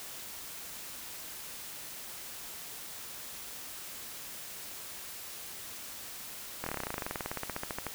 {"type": "slowing click train", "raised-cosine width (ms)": 0.5, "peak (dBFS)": -19, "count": 27, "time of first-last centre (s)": [6.64, 7.867], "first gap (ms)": 24, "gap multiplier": 1.05, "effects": ["white hiss -44 dBFS RMS until 7.94 s"]}